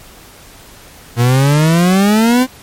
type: exponential sweep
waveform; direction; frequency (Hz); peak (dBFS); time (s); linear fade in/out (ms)
40% pulse; up; 116.54 to 261.6; -7; 1.16-2.47; 50
effects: pink hiss -39 dBFS RMS until 2.62 s + MP3 64 kbps